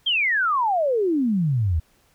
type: exponential sweep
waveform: sine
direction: down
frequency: 3283 to 74.6 Hz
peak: -18 dBFS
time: 0.06-1.8 s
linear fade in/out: 10 ms
effects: pink hiss -61 dBFS RMS until 2.14 s